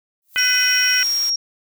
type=noise with exponential growth; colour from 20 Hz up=violet; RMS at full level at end=-37 dBFS; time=0.22-0.37 s; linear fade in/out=0 ms; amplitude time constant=32 ms
type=harmonic tone; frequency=501 Hz; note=B4; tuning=25 cents sharp; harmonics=3 / 4 / 5 / 6; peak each=-21 / -22 / -23 / -24 dBFS; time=0.36-1.03 s; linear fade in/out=0 ms
type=high-pass noise; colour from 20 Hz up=white; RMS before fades=-33 dBFS; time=0.37-1.3 s; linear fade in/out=5 ms; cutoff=910 Hz; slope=24 dB/octave
type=tone; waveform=sine; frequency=5588 Hz; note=F8; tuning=in tune; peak=-17 dBFS; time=0.38-1.36 s; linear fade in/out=5 ms
effects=none